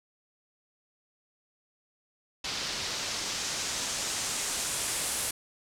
white noise with low-pass filter sweep, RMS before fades -33 dBFS, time 2.44-5.31 s, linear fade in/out 5 ms, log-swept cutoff 4700 to 10000 Hz, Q 1.5, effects none

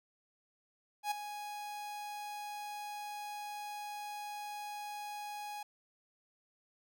45% pulse tone with ADSR envelope, 830.6 Hz, G#5, in tune, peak -30 dBFS, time 1.03-5.63 s, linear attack 83 ms, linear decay 8 ms, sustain -11 dB, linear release 5 ms, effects none

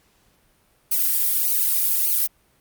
violet noise with flanger, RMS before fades -20 dBFS, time 0.91-2.27 s, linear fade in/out 10 ms, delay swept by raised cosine 0.55 to 2.75 ms, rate 1.7 Hz, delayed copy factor -1, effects pink hiss -61 dBFS RMS until 2.6 s + Opus 48 kbps

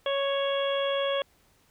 harmonic tone, 554.4 Hz, C#5, in tune, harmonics 1 / 2 / 3 / 4 / 5 / 6, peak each -26 / -34 / -38 / -42 / -39 / -34 dBFS, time 0.06-1.22 s, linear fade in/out 2 ms, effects pink hiss -64 dBFS RMS until 1.7 s

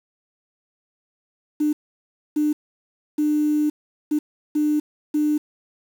triangle tone bursts at uneven times, 300 Hz, D4, 37 cents sharp, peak -13 dBFS, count 6, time 1.6-1.73 / 2.36-2.53 / 3.18-3.7 / 4.11-4.19 / 4.55-4.8 / 5.14-5.38 s, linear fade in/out 10 ms, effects tanh soft clip ceiling -15 dBFS + 7-bit

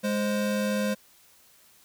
square tone pair together, 207.1 / 523 Hz, G#3 / C5, -5 / -1 cents, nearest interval octave + major third, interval 1604 cents, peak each -27 / -30 dBFS, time 0.03-0.95 s, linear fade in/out 20 ms, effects white hiss -58 dBFS RMS until 1.84 s

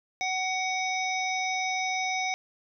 harmonic tone with a mistuned harmonic, 749 Hz, F#5, 21 cents sharp, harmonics 1 / 3 / 5 / 7 / 8, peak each -30 / -30 / -38 / -40 / -39 dBFS, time 0.21-2.34 s, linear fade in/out 0 ms, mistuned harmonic 8, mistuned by -19 cents, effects none

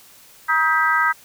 harmonic tone with a mistuned harmonic, 316.8 Hz, D#4, 31 cents sharp, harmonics 3 / 4 / 5 / 6, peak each -23 / -19 / -19 / -23 dBFS, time 0.48-1.13 s, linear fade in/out 20 ms, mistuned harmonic 6, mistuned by +60 cents, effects white hiss -48 dBFS RMS until 1.24 s

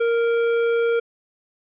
sine tone with tanh clipping, 465.4 Hz, A#4, 3 cents flat, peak -19 dBFS, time 0-1 s, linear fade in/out 10 ms, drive 13 dB, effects resampled to 8000 Hz

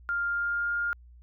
sine tone with pitch glide, 1400 to 1411.4 Hz, F6 to F6, +4 to +18 cents, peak -26 dBFS, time 0.09-0.93 s, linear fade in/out 0 ms, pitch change +14 cents, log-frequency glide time 0.26-0.73 s, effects added 60 Hz sine -49 dBFS peak until 1.22 s

